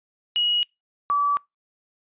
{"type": "tone pair in turn", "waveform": "sine", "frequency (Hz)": [2901, 1151.3], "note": ["F#7", "D6"], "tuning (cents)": [-35, -35], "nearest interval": "octave + major third", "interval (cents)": 1600, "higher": "first", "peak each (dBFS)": [-19, -18], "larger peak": "second", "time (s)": [[0.36, 0.63], [1.1, 1.37]], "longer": "neither", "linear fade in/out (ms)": 0, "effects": ["noise-tail reverb RT60 0.2 s tail -26 dB re dry", "resampled to 8000 Hz"]}